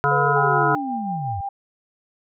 harmonic tone, 142.7 Hz, D3, 49 cents flat, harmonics 1 / 3 / 5 / 7 / 9 / 10, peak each -24 / -24 / -23 / -22 / -23 / -23 dBFS, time 0.04-0.75 s, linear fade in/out 0 ms
sine linear sweep, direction down, 517 to 82.41 Hz, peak -26 dBFS, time 0.11-1.41 s, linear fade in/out 5 ms
sine tone with tremolo, 796 Hz, G5, 26 cents sharp, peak -24 dBFS, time 0.36-1.49 s, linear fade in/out 5 ms, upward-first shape sine, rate 5.6 Hz, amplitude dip 40%
effects none

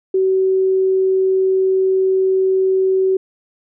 sine tone, 379.2 Hz, F#4, 43 cents sharp, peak -12 dBFS, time 0.14-3.17 s, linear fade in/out 5 ms, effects none

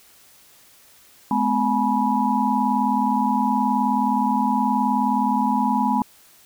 sine tone cluster, 213 / 252.1 / 846 / 976 Hz, G#3 / B3 / G#5 / B5, +44 / +36 / +32 / -21 cents, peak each -23 dBFS, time 1.31-6.02 s, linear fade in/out 2 ms, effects white hiss -52 dBFS RMS until 6.45 s

